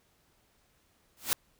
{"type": "noise with exponential growth", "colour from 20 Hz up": "white", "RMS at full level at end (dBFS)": -24, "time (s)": [1.17, 1.33], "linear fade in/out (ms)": 0, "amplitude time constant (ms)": 33, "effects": ["pink hiss -69 dBFS RMS until 1.59 s"]}